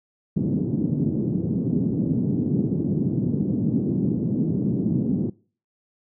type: band-pass noise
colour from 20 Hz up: pink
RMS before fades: -23 dBFS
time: 0.36-5.3 s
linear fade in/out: 10 ms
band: 140 to 300 Hz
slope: 24 dB/octave
effects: noise-tail reverb RT60 0.4 s tail -22 dB re dry